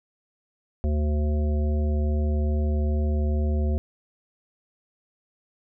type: harmonic tone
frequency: 74.8 Hz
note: D2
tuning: 32 cents sharp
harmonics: 1 / 3 / 5 / 7 / 9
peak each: -21 / -31 / -35 / -38 / -40 dBFS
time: 0.84-3.78 s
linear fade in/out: 0 ms
effects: none